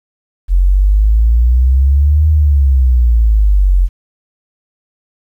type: exponential two-way sweep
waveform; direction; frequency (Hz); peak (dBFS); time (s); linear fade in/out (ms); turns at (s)
sine; up then down; 43.65 to 78 to 43.65; -6; 0.48-3.89; 50; 2.29
effects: 8-bit